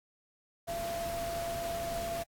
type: tone in noise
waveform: sine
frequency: 678 Hz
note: E5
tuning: 49 cents sharp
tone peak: -34 dBFS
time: 0.67-2.24 s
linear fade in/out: 20 ms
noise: pink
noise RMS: -42 dBFS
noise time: 0.67-2.24 s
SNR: +5 dB
effects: AAC 64 kbps